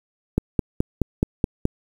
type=click train; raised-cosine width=3 ms; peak=-5 dBFS; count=7; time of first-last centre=0.38-1.654 s; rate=4.71 Hz; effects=7-bit